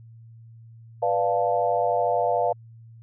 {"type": "chord", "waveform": "sine", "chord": "B half-diminished seventh", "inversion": "none", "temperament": "equal", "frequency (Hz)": [493.9, 587.3, 698.5, 880], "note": ["B4", "D5", "F5", "A5"], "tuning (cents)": [0, 0, 0, 0], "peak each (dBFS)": [-26, -26, -23, -29], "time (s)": [1.02, 2.53], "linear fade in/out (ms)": 10, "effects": ["added 114 Hz sine -44 dBFS peak until 3.02 s"]}